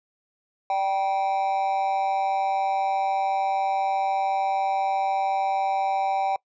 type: tone with amplitude modulation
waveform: triangle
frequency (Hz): 777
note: G5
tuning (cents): -16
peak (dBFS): -16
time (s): 0.7-6.36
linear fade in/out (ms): 2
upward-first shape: sine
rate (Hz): 187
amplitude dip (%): 75
effects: noise-tail reverb RT60 0.1 s tail -23 dB re dry + resampled to 16000 Hz